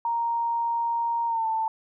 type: tone with pitch glide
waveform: sine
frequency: 932.3 to 888.7 Hz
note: A#5 to A5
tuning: 0 to +17 cents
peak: -23 dBFS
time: 0.05-1.68 s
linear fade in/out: 2 ms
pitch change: -83 cents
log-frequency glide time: 1.27-1.46 s
effects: none